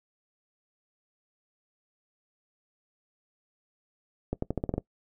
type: accelerating click train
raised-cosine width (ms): 2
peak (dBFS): -15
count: 8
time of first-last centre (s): 4.33-4.78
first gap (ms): 94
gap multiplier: 0.87
effects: noise-tail reverb RT60 0.1 s tail -20 dB re dry